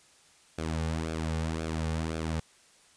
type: tone with flanger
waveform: sawtooth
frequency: 80.3 Hz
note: E2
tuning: 45 cents flat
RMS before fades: -32 dBFS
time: 0.58-2.4 s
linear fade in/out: 5 ms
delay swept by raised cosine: 1 to 3.1 ms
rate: 1.9 Hz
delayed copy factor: -0.65
effects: white hiss -60 dBFS RMS until 2.96 s + resampled to 22050 Hz